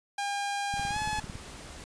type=tone with pitch glide; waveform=sawtooth; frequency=806 to 853.9 Hz; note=G5 to G#5; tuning=+48 to +48 cents; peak=-26 dBFS; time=0.18-1.2 s; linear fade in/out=5 ms; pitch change=+100 cents; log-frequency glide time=0.89-0.98 s
type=click train; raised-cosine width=5 ms; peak=-27 dBFS; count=12; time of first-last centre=0.74-1.355 s; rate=17.9 Hz
type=noise; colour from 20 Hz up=pink; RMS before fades=-45 dBFS; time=0.76-1.84 s; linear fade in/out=0 ms
effects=resampled to 22050 Hz